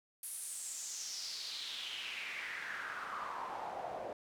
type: noise with band-pass filter sweep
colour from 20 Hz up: pink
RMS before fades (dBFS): -43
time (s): 0.23-4.13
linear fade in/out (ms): 2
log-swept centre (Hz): 11000 to 580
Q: 4.3
effects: none